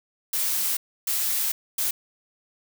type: noise bursts at uneven times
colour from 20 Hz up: blue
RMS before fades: -25 dBFS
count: 3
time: 0.33-0.77 / 1.07-1.52 / 1.78-1.91 s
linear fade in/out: 5 ms
effects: none

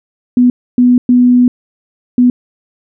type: tone bursts at uneven times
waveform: sine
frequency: 246.9 Hz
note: B3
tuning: in tune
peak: -4 dBFS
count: 4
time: 0.37-0.5 / 0.78-0.98 / 1.09-1.48 / 2.18-2.3 s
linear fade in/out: 2 ms
effects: none

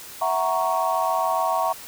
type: chord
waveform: sine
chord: F# dominant seventh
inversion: third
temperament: equal with one note detuned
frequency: 659.3 / 746.4 / 932.3 / 1108.7 Hz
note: E5 / F#5 / A#5 / C#6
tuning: 0 / +15 / 0 / 0 cents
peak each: -25 dBFS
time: 0.21-1.73 s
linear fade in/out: 10 ms
effects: tanh soft clip ceiling -10 dBFS + white hiss -40 dBFS RMS until 1.87 s

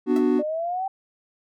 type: chord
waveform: triangle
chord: B minor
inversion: none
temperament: just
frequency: 246.9 / 296.3 / 370.4 Hz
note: B3 / D4 / F#4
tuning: 0 / +15 / +2 cents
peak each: -20 dBFS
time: 0.06-0.43 s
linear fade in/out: 50 ms
type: tone with exponential decay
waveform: sawtooth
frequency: 659.3 Hz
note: E5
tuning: in tune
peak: -28 dBFS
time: 0.16-0.25 s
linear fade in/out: 2 ms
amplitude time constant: 19 ms
type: exponential sweep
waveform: sine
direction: up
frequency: 587.3 to 783 Hz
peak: -24 dBFS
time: 0.39-0.88 s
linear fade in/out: 5 ms
effects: none

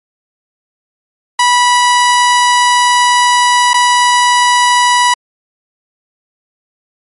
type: tone with dropouts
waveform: sawtooth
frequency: 979 Hz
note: B5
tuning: 15 cents flat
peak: -3 dBFS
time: 1.39-5.14 s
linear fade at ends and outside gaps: 5 ms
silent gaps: 3.734-3.741 s
effects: MP3 48 kbps

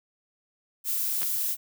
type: noise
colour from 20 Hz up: violet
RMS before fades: -28 dBFS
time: 0.84-1.57 s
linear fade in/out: 50 ms
type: clicks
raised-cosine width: 0.2 ms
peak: -18 dBFS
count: 2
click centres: 1.218 / 1.231 s
effects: none

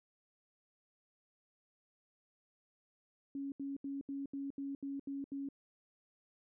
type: tone bursts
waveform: sine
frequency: 277.2 Hz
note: C#4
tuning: in tune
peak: -38 dBFS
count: 9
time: 3.35-5.488 s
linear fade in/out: 2 ms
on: 170 ms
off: 76 ms
effects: none

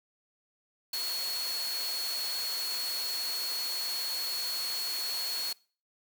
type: tone in noise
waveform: sine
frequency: 4348 Hz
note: C#8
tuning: 34 cents flat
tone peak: -32 dBFS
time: 0.93-5.53 s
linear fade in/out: 5 ms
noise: white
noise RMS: -38 dBFS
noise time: 0.93-5.53 s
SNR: +3 dB
effects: noise-tail reverb RT60 0.4 s tail -23 dB re dry + high-pass 400 Hz 12 dB/octave

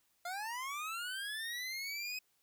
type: linear sweep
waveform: 25% pulse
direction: up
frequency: 686 to 2535 Hz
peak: -35 dBFS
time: 0.25-2.19 s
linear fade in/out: 5 ms
effects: white hiss -75 dBFS RMS until 2.42 s

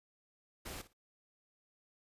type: noise with echo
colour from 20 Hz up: pink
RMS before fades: -45 dBFS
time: 0.65-0.82 s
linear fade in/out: 10 ms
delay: 57 ms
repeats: 2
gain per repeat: -15 dB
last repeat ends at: 0.934 s
effects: resampled to 32000 Hz

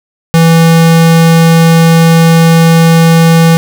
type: tone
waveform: square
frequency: 164.9 Hz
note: E3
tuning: 1 cent sharp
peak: -3 dBFS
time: 0.34-3.57 s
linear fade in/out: 0 ms
effects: none

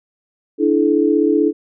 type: chord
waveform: sine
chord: D suspended second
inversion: none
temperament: equal with one note detuned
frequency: 293.7 / 329.6 / 429.7 Hz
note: D4 / E4 / A4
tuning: 0 / 0 / -41 cents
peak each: -16 dBFS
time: 0.58-1.53 s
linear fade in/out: 50 ms
effects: none

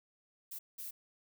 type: noise bursts at uneven times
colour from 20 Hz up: violet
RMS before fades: -44 dBFS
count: 2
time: 0.51-0.59 / 0.78-0.91 s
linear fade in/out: 10 ms
effects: none

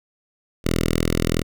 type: tone with notch filter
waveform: 5% pulse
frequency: 41.2 Hz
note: E1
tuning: in tune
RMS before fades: -21 dBFS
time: 0.64-1.43 s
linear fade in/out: 20 ms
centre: 900 Hz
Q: 0.8
effects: none

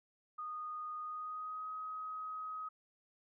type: tone with pitch glide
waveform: sine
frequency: 1234 to 1263.6 Hz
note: D#6 to D#6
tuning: -15 to +26 cents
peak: -40 dBFS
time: 0.38-2.69 s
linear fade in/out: 10 ms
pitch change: +41 cents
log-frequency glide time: 1.01-1.69 s
effects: none

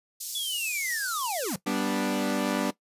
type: high-pass noise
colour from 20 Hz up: pink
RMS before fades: -35 dBFS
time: 0.2-1.56 s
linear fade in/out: 10 ms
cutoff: 4900 Hz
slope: 24 dB/octave
type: linear sweep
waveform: square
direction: down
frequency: 3465 to 150.5 Hz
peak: -30 dBFS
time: 0.35-1.56 s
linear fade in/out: 2 ms
type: chord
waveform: sawtooth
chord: G major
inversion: none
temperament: equal with one note detuned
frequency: 196 / 245.4 / 293.7 Hz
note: G3 / B3 / D4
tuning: 0 / -11 / 0 cents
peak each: -27 / -26 / -25 dBFS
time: 1.66-2.71 s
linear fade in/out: 10 ms
effects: noise-tail reverb RT60 0.1 s tail -17 dB re dry + resampled to 32000 Hz

